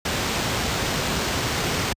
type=noise with sample-and-hold; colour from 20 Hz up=pink; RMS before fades=-24 dBFS; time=0.05-1.93 s; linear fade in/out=5 ms; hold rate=11025 Hz; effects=high-pass 60 Hz 12 dB/octave + resampled to 32000 Hz